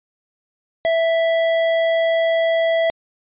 sine tone with tanh clipping, 659.3 Hz, E5, in tune, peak -17 dBFS, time 0.85-2.9 s, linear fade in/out 0 ms, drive 16 dB, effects resampled to 8000 Hz

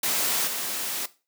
white noise with level steps, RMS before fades -25 / -30 dBFS, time 0.03-1.06 s, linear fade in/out 5 ms, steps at 0.47 s, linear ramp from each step 5 ms, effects noise-tail reverb RT60 0.3 s tail -17 dB re dry + high-pass 200 Hz 12 dB/octave

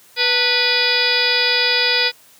harmonic tone with a mistuned harmonic, 491.5 Hz, B4, 8 cents flat, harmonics 1 / 2 / 3 / 4 / 5 / 6 / 7 / 8 / 9 / 10, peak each -25 / -29 / -24 / -23 / -21 / -30 / -22 / -23 / -26 / -20 dBFS, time 0.16-2.12 s, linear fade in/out 50 ms, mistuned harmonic 2, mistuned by -140 cents, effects white hiss -49 dBFS RMS until 2.39 s + high-pass 80 Hz 12 dB/octave

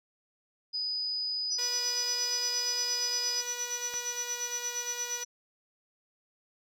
sine tone, 4978 Hz, D#8, in tune, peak -30 dBFS, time 0.73-3.42 s, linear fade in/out 20 ms
sine tone with tremolo, 5920 Hz, F#8, in tune, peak -30 dBFS, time 1.5-5.25 s, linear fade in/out 20 ms, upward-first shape sine, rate 8.6 Hz, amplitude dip 85%
5% pulse tone with pitch glide, 486.8 to 483.7 Hz, B4 to B4, -25 to -36 cents, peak -26 dBFS, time 1.58-5.24 s, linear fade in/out 10 ms, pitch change -11 cents, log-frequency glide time 2.73-4.59 s
click, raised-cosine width 0.3 ms, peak -26 dBFS, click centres 3.94 s
effects none

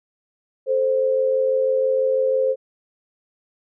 sine tone pair together, 437.9 / 524 Hz, A4 / C5, -8 / +2 cents, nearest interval minor third, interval 310 cents, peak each -24 / -17 dBFS, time 0.66-2.56 s, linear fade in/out 50 ms, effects none

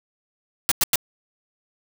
white noise bursts, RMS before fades -18 dBFS, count 3, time 0.69-0.957 s, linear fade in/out 0 ms, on 25 ms, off 96 ms, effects none

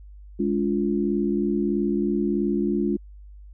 sine chord, D diminished, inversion second, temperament equal with one note detuned, 207.7 / 286.1 / 349.2 Hz, Ab3 / D4 / F4, 0 / -45 / 0 cents, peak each -24 / -26 / -25 dBFS, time 0.39-2.97 s, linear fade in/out 10 ms, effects added 50 Hz sine -41 dBFS peak until 3.53 s

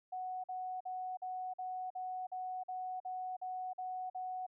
sine tone bursts, 740 Hz, F#5, in tune, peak -38 dBFS, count 12, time 0.12-4.466 s, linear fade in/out 10 ms, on 320 ms, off 46 ms, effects none

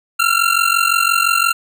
25% pulse ring-modulated tone, 1370 Hz, F6, 34 cents flat, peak -6 dBFS, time 0.19-1.53 s, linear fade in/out 10 ms, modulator 22.9 Hz, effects none

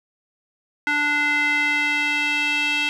square tone with band-pass filter sweep, 293.7 Hz, D4, in tune, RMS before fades -21 dBFS, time 0.87-2.89 s, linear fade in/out 0 ms, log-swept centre 1800 to 2800 Hz, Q 4.1, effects none

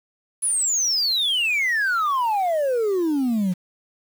sine exponential sweep, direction down, 10320 to 174.61 Hz, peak -16 dBFS, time 0.42-3.54 s, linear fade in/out 20 ms, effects tanh soft clip ceiling -18 dBFS + 7-bit

